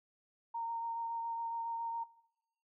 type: tone with vibrato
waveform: sine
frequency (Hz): 923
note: A#5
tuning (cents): -17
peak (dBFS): -36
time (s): 0.54-2.04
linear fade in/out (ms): 10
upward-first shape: sine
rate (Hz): 7.2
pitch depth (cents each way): 12
effects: noise-tail reverb RT60 0.8 s tail -19 dB re dry